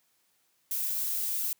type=noise; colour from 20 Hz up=violet; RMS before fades=-31 dBFS; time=0.71-1.53 s; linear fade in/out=2 ms; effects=white hiss -71 dBFS RMS until 1.59 s + high-pass 100 Hz 12 dB/octave